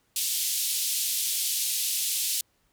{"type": "band-pass noise", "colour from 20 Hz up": "white", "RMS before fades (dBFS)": -28, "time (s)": [0.16, 2.41], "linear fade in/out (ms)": 2, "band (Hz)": [3000, 14000], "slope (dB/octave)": 24, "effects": ["pink hiss -69 dBFS RMS until 2.72 s"]}